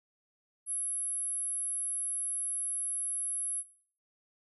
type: tone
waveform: sine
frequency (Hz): 10900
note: F9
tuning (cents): -43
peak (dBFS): -30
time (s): 0.66-3.64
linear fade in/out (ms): 50
effects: noise-tail reverb RT60 0.5 s tail -21 dB re dry + tanh soft clip ceiling -26 dBFS